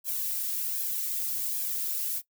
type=noise with flanger; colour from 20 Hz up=violet; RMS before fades=-31 dBFS; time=0.04-2.22 s; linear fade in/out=50 ms; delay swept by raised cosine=1.2 to 2.6 ms; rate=1.3 Hz; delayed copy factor=+0.7; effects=noise-tail reverb RT60 0.1 s tail -18 dB re dry